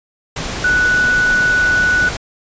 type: tone in noise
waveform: sine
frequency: 1480 Hz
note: F#6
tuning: in tune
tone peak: -11 dBFS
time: 0.64-2.09 s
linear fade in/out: 5 ms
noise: pink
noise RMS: -23 dBFS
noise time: 0.36-2.17 s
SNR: +9 dB
effects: resampled to 16000 Hz